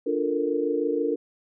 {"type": "chord", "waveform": "sine", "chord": "Bb major seventh", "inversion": "first", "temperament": "equal", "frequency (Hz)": [293.7, 349.2, 440, 466.2], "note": ["D4", "F4", "A4", "Bb4"], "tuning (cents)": [0, 0, 0, 0], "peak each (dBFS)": [-28, -30, -29, -26], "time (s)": [0.06, 1.16], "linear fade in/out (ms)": 10, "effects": []}